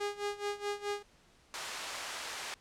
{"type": "tone with tremolo", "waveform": "sawtooth", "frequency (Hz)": 409.3, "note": "G#4", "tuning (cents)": -25, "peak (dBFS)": -28, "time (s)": [0, 1.03], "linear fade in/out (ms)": 10, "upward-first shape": "sine", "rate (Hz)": 4.7, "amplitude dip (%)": 85}
{"type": "high-pass noise", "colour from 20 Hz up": "pink", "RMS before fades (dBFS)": -40, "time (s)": [1.54, 2.54], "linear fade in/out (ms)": 0, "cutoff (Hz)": 810, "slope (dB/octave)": 12}
{"effects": ["pink hiss -64 dBFS RMS until 2.6 s", "low-pass 8000 Hz 12 dB/octave"]}